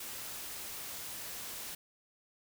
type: noise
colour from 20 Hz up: white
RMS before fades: -43 dBFS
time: 0-1.75 s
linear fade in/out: 5 ms
effects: none